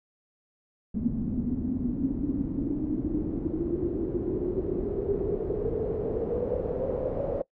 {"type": "noise with low-pass filter sweep", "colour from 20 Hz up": "pink", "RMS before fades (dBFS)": -29, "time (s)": [0.94, 7.42], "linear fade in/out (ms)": 5, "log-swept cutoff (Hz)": [230, 550], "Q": 8.7, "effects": ["noise-tail reverb RT60 0.1 s tail -20 dB re dry"]}